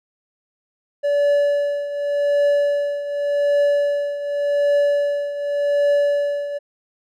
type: tone with tremolo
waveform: triangle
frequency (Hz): 575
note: D5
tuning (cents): -37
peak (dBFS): -11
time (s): 1.03-6.59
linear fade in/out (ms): 20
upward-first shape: triangle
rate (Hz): 0.87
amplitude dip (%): 75
effects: none